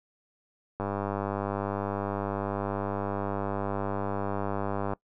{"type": "click train", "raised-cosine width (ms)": 1, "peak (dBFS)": -17, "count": 414, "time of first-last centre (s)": [0.8, 4.934], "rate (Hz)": 99.9, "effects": ["noise-tail reverb RT60 0.1 s tail -21 dB re dry"]}